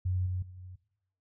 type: tone with level steps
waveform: sine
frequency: 91.6 Hz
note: F#2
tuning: 17 cents flat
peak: -27 / -30 / -45 / -43 dBFS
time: 0.05-0.76 s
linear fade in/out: 10 ms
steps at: 0.26 / 0.42 / 0.57 s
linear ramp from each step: 5 ms
effects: noise-tail reverb RT60 0.8 s tail -18 dB re dry